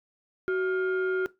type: tone pair together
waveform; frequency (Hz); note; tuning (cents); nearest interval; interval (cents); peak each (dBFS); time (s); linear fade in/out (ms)
sine; 374.2 / 1411; F#4 / F6; +20 / +17; octave + major seventh; 2297; -23 / -29; 0.48-1.26; 0
effects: noise-tail reverb RT60 0.2 s tail -19 dB re dry + tanh soft clip ceiling -21 dBFS